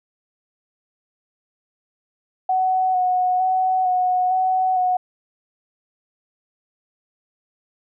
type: tone with vibrato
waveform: sine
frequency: 740 Hz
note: F#5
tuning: in tune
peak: -16 dBFS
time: 2.49-4.97 s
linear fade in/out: 5 ms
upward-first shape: square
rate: 1.1 Hz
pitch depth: 18 cents each way
effects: none